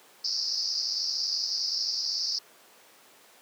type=band-pass noise; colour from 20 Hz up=white; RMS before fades=-30 dBFS; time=0.24-2.39 s; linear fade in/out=10 ms; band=4600 to 5400 Hz; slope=96 dB/octave; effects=pink hiss -55 dBFS RMS until 3.41 s + high-pass 400 Hz 12 dB/octave

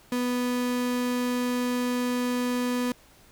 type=tone; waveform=35% pulse; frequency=246.9 Hz; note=B3; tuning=in tune; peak=-23 dBFS; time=0.12-2.92 s; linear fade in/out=2 ms; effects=pink hiss -56 dBFS RMS until 3.31 s

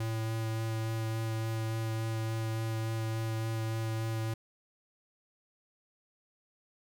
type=tone with vibrato; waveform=square; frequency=111.9 Hz; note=A2; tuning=30 cents sharp; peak=-32 dBFS; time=0-4.34 s; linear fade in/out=5 ms; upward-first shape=sine; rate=3.5 Hz; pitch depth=10 cents each way; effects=none

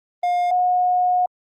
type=tone pair in turn; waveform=triangle / sine; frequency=710 / 724.1 Hz; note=F5 / F#5; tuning=+28 / -38 cents; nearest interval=unison; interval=34 cents; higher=second; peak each=-15 dBFS; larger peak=neither; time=0.23-0.51 / 0.51-1.26 s; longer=second; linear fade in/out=5 ms; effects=Opus 32 kbps

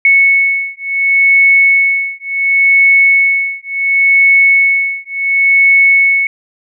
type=beating tone pair; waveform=sine; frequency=2207 / 2207.7 Hz; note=C#7 / C#7; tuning=-8 / -8 cents; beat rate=0.7 Hz; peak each=-10 dBFS; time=0.05-6.27 s; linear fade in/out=2 ms; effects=none

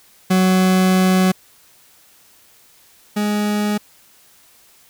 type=tone pair in turn; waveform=40% pulse; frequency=186.2 / 208.4 Hz; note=F#3 / G#3; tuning=+11 / +6 cents; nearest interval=major second; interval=195 cents; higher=second; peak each=-11 / -16 dBFS; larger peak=first; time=0.3-1.32 / 3.16-3.78 s; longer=first; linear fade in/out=10 ms; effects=white hiss -51 dBFS RMS until 4.89 s

